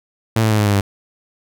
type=tone with pitch steps; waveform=sawtooth; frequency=112.7 / 109.94 / 107.24 / 104.61 / 102.04 / 99.54 Hz; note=A2 / A2 / A2 / G#2 / G#2 / G2; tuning=+42 / -1 / -44 / +13 / -30 / +27 cents; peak=-9 dBFS; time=0.36-0.81 s; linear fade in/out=5 ms; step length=75 ms; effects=none